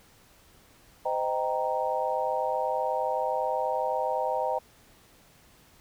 sine chord, C minor seventh, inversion none, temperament equal with one note detuned, 514.3 / 622.3 / 784 / 932.3 Hz, C5 / Eb5 / G5 / Bb5, -30 / 0 / 0 / 0 cents, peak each -31 dBFS, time 1.05-4.59 s, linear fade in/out 10 ms, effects pink hiss -58 dBFS RMS until 5.8 s

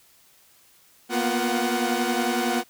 sawtooth tone cluster, 234.9 / 245.7 / 353.9 / 749 Hz, A#3 / B3 / F4 / F#5, +13 / -9 / +23 / +21 cents, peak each -24 dBFS, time 1.09-2.64 s, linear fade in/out 50 ms, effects white hiss -57 dBFS RMS until 2.69 s

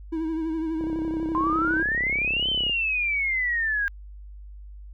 triangle tone with vibrato, 321.2 Hz, E4, 45 cents flat, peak -23 dBFS, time 0.12-1.83 s, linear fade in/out 10 ms, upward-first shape triangle, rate 12 Hz, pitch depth 56 cents each way
click train, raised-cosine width 2 ms, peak -23 dBFS, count 64, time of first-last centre 0.81-2.696 s, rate 33.4 Hz
sine exponential two-way sweep, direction up then down, 1026 to 3123 to 1606 Hz, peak -22 dBFS, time 1.35-3.88 s, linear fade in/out 0 ms, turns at 2.49 s
effects added 50 Hz sine -39 dBFS peak until 4.93 s

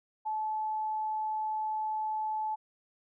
sine tone, 865 Hz, A5, 30 cents flat, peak -30 dBFS, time 0.25-2.56 s, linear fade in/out 20 ms, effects none

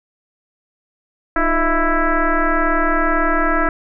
sine tone with frequency modulation, 671 Hz, E5, 31 cents sharp, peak -13 dBFS, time 1.36-3.69 s, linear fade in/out 2 ms, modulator 326 Hz, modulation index 3.3, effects none

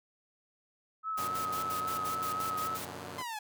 sine tone with vibrato, 1282 Hz, E6, 49 cents flat, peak -32 dBFS, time 1.03-2.79 s, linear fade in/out 50 ms, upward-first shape sine, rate 3.7 Hz, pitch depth 32 cents each way
white noise bursts, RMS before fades -42 dBFS, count 10, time 1.17-2.855 s, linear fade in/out 10 ms, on 110 ms, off 65 ms
5% pulse chord, Gb augmented, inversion none, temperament equal with one note detuned, 92.5 / 119.26 / 146.83 Hz, Gb2 / Bb2 / D3, 0 / +40 / 0 cents, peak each -33 / -35 / -35 dBFS, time 1.17-3.23 s, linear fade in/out 20 ms
sawtooth exponential sweep, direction down, 1045 to 831 Hz, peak -33 dBFS, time 3.18-3.39 s, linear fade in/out 5 ms
effects none

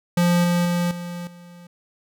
square tone with level steps, 174.61 Hz, F3, in tune, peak -16 / -18 / -20 / -30 / -42 dBFS, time 0.17-1.67 s, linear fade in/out 5 ms, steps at 0.44 / 0.65 / 0.91 / 1.27 s, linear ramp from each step 2 ms, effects none

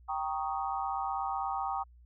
sine chord, Eb dominant seventh, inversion first, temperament equal, 784 / 932.3 / 1108.7 / 1244.5 Hz, G5 / Bb5 / Db6 / Eb6, 0 / 0 / 0 / 0 cents, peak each -34 / -37 / -39 / -38 dBFS, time 0.08-1.84 s, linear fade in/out 20 ms, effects added 60 Hz sine -54 dBFS peak until 2.05 s

